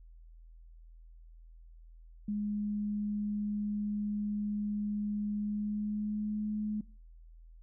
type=tone with pitch glide; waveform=sine; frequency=207.7 to 211.6 Hz; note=G#3 to G#3; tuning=0 to +33 cents; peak=-31 dBFS; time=2.28-6.81 s; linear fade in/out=5 ms; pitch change=+33 cents; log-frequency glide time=5.34-6.48 s; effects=noise-tail reverb RT60 0.4 s tail -21 dB re dry + added 41 Hz sine -51 dBFS peak until 7.62 s